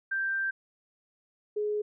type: tone pair in turn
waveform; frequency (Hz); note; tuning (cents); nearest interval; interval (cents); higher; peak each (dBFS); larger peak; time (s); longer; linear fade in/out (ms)
sine; 1574 / 419.6; G6 / G#4; +7 / +18; octave + major seventh; 2289; first; -27; neither; 0.11-0.51 / 1.56-1.82; first; 10
effects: none